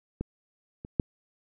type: clicks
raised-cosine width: 3 ms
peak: -18 / -26 / -10 dBFS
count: 3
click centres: 0.21 / 0.849 / 0.998 s
effects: none